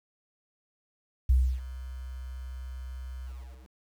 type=tone with ADSR envelope; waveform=sine; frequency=63.8 Hz; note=C2; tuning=43 cents flat; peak=-17 dBFS; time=1.29-3.72 s; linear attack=8 ms; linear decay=300 ms; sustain=-19 dB; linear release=460 ms; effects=9-bit